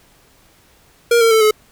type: tone with pitch steps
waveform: square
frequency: 470.7 / 456.2 / 442.2 / 428.7 Hz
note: A#4 / A#4 / A4 / A4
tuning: +17 / -37 / +9 / -45 cents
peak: -10 dBFS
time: 1.11-1.51 s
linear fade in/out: 5 ms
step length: 100 ms
effects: pink hiss -52 dBFS RMS until 1.71 s